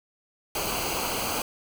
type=noise with comb filter; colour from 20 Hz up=pink; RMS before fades=-29 dBFS; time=0.55-1.42 s; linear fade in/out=2 ms; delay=0.55 ms; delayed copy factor=-0.7; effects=none